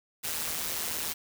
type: noise with amplitude modulation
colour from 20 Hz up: white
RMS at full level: -30 dBFS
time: 0.23-1.14 s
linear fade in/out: 20 ms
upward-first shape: sine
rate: 159 Hz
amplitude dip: 70%
effects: none